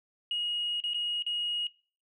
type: tone with dropouts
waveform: sine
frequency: 2883 Hz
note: F#7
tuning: 46 cents flat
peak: -27 dBFS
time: 0.31-1.67 s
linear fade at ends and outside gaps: 2 ms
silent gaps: 0.803-0.838 / 0.935-0.944 / 1.224-1.264 s
effects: noise-tail reverb RT60 0.4 s tail -22 dB re dry + tanh soft clip ceiling -24 dBFS